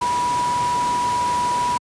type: tone in noise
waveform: sine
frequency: 976 Hz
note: B5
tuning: 21 cents flat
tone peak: -18 dBFS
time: 0.01-1.78 s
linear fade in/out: 10 ms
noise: pink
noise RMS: -29 dBFS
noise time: 0.01-1.78 s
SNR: +8 dB
effects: high-pass 100 Hz 12 dB/octave + resampled to 22050 Hz